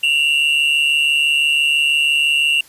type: tone pair together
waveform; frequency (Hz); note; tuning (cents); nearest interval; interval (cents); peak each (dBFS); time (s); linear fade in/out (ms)
triangle; 2727 / 2873; F7 / F7; -42 / +48; minor second; 90; -13 / -16; 0.03-2.61; 5
effects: white hiss -46 dBFS RMS until 2.68 s + resampled to 32000 Hz